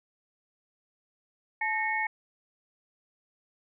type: tone cluster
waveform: sine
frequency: 866 / 1837 / 2197 Hz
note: A5 / A#6 / C#7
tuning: -28 / -26 / -16 cents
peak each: -31 dBFS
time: 1.61-2.07 s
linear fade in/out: 5 ms
effects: none